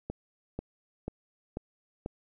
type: click train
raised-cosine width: 2 ms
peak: -21 dBFS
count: 5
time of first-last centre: 0.1-2.061 s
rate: 2.04 Hz
effects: none